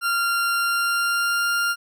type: tone with pitch glide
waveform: 40% pulse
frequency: 1386 to 1398.1 Hz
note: F6 to F6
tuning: -14 to +1 cents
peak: -19 dBFS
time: 0.01-1.76 s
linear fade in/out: 50 ms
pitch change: +15 cents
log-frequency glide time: 0.56-1.5 s
effects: none